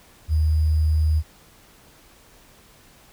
sine tone with sample-and-hold, 77.78 Hz, D#2, in tune, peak -16 dBFS, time 0.28-1.23 s, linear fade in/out 50 ms, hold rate 4900 Hz, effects pink hiss -52 dBFS RMS until 3.12 s

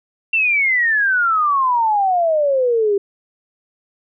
sine exponential sweep, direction down, 2729 to 392 Hz, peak -13 dBFS, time 0.33-2.98 s, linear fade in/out 5 ms, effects none

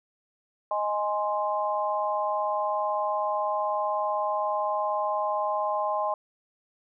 sine chord, Ab major, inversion second, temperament equal, 622.3 / 830.6 / 1046.5 Hz, Eb5 / Ab5 / C6, 0 / 0 / 0 cents, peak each -29 dBFS, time 0.71-6.14 s, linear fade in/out 2 ms, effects none

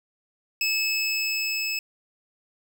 25% pulse tone with level ramp, 2600 Hz, E7, 24 cents flat, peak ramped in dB -18 to -22 dBFS, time 0.61-1.79 s, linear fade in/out 2 ms, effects none

